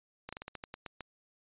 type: slowing click train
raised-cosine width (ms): 0.3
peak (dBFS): -25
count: 10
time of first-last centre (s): 0.29-1.007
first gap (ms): 36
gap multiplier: 1.19
effects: resampled to 8000 Hz